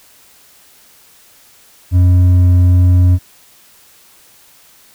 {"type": "tone with hard clipping", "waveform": "sine", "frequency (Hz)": 89.9, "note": "F#2", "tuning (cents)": -49, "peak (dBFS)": -7, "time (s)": [1.91, 3.19], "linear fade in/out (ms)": 50, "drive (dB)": 4, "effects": ["white hiss -46 dBFS RMS until 4.94 s"]}